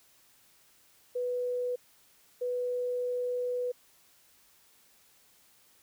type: tone bursts at uneven times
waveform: sine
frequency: 493.9 Hz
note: B4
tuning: in tune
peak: -29 dBFS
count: 2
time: 1.15-1.76 / 2.41-3.72 s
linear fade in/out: 10 ms
effects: white hiss -63 dBFS RMS until 5.82 s